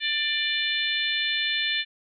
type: harmonic tone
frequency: 592 Hz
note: D5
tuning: 14 cents sharp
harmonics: 3 / 4 / 5 / 6 / 7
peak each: -29 / -30 / -30 / -28 / -34 dBFS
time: 0-1.85 s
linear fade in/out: 50 ms
effects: none